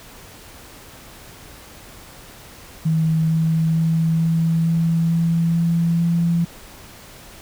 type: tone with pitch steps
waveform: sine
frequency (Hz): 160 / 161.3 / 162.61 / 163.93 / 165.26 / 166.6 / 167.95 / 169.32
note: D#3 / E3 / E3 / E3 / E3 / E3 / E3 / E3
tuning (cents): +49 / -37 / -23 / -9 / +5 / +19 / +33 / +47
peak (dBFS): -15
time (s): 2.85-6.45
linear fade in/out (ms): 10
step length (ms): 450
effects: pink hiss -42 dBFS RMS until 7.41 s